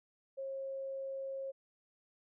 sine tone, 540 Hz, C#5, 45 cents flat, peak -38 dBFS, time 0.37-1.52 s, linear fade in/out 20 ms, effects none

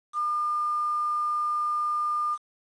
sine tone with quantisation, 1206 Hz, D6, 46 cents sharp, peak -24 dBFS, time 0.13-2.38 s, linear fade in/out 50 ms, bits 8, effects resampled to 22050 Hz

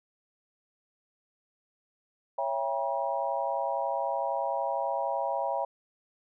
sine chord, C# diminished seventh, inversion none, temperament just, 554.4 / 665.2 / 798.3 / 957.9 Hz, C#5 / E5 / G5 / Bb5, 0 / +16 / +31 / +47 cents, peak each -33 dBFS, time 2.38-5.65 s, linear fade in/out 5 ms, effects none

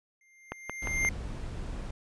square tone with exponential growth, 2100 Hz, C7, 6 cents sharp, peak -24 dBFS, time 0.21-1.09 s, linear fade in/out 2 ms, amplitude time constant 190 ms
click train, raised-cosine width 0.5 ms, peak -18 dBFS, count 4, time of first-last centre 0.52-1.049 s, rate 5.67 Hz
brown noise, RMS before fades -37 dBFS, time 0.82-1.91 s, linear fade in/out 5 ms
effects resampled to 22050 Hz

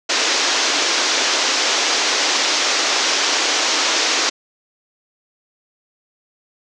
white band-pass noise, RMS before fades -18 dBFS, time 0.09-4.3 s, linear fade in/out 10 ms, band 270 to 6500 Hz, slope 48 dB/octave, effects none

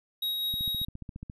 square tone with tremolo, 3800 Hz, A#7, 33 cents sharp, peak -28 dBFS, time 0.22-0.85 s, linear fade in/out 5 ms, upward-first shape sine, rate 5 Hz, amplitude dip 25%
click train, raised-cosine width 5 ms, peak -27 dBFS, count 12, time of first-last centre 0.54-1.299 s, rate 14.5 Hz
effects resampled to 32000 Hz

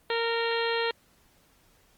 harmonic tone, 462.1 Hz, A#4, 15 cents flat, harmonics 1 / 2 / 3 / 4 / 5 / 6 / 7 / 8 / 9, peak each -28 / -33 / -36 / -34 / -39 / -37 / -37 / -41 / -38 dBFS, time 0.1-0.91 s, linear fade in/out 2 ms, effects pink hiss -63 dBFS RMS until 1.97 s + Opus 32 kbps

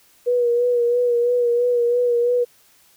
sine tone with vibrato, 482.6 Hz, B4, 40 cents flat, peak -15 dBFS, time 0.26-2.45 s, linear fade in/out 20 ms, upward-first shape sine, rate 3 Hz, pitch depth 33 cents each way, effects white hiss -55 dBFS RMS until 2.96 s

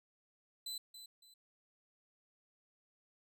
sawtooth tone with echo, 4019 Hz, B7, 30 cents sharp, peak -38 dBFS, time 0.66-0.78 s, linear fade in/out 5 ms, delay 280 ms, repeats 2, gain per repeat -10 dB, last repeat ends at 1.34 s, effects none

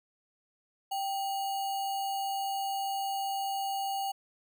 sine tone with sample-and-hold, 784 Hz, G5, in tune, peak -30 dBFS, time 0.91-4.12 s, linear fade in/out 10 ms, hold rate 3675 Hz, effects none

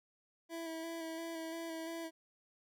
25% pulse tone with vibrato, 328.3 Hz, E4, 7 cents flat, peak -37 dBFS, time 0.49-2.11 s, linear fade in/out 50 ms, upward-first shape square, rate 2.9 Hz, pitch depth 19 cents each way, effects none

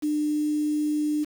sine tone with quantisation, 300.2 Hz, D4, 38 cents sharp, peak -22 dBFS, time 0.02-1.25 s, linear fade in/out 20 ms, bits 7, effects none

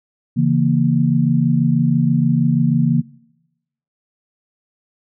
sine chord, A# diminished, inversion first, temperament equal, 138.59 / 164.81 / 233.1 Hz, C#3 / E3 / A#3, 0 / 0 / 0 cents, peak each -17 dBFS, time 0.36-3.02 s, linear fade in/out 20 ms, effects noise-tail reverb RT60 0.9 s tail -22 dB re dry

